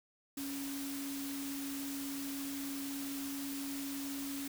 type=tone in noise; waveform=sine; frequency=277.2 Hz; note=C#4; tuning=in tune; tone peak=-39 dBFS; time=0.37-4.48 s; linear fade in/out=5 ms; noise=white; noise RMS=-45 dBFS; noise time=0.37-4.48 s; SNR=+3 dB; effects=none